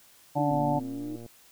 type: harmonic tone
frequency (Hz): 145.7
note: D3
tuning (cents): -13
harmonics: 1 / 2 / 4 / 5 / 6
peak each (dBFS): -30 / -30 / -30 / -30 / -30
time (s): 0.35-0.8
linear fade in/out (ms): 20
type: exponential two-way sweep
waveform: sine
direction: down then up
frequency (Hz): 320.4 to 231.8 to 313.8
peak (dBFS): -33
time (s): 0.38-1.16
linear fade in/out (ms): 2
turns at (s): 0.62
type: click train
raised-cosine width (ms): 2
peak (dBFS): -32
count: 89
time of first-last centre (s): 0.51-1.262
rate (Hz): 117
effects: white hiss -57 dBFS RMS until 1.51 s